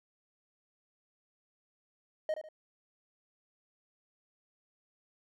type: tone with echo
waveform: triangle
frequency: 622.3 Hz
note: D#5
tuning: in tune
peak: -27 dBFS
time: 2.29-2.34 s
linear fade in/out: 2 ms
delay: 74 ms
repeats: 2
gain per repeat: -9 dB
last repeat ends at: 2.488 s
effects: none